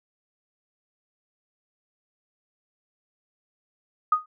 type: tone with exponential decay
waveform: sine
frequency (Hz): 1242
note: D#6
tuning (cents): -3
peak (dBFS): -13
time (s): 4.12-4.26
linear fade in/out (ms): 5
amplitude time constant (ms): 29
effects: none